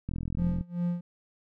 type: click train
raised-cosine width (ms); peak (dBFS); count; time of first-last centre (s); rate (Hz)
5; -21; 23; 0.09-0.61; 42.3
type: tone with tremolo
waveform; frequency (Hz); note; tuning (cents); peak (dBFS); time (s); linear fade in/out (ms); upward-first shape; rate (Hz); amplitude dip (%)
triangle; 174.61; F3; 0; -23; 0.38-1.01; 5; sine; 2.6; 95
effects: none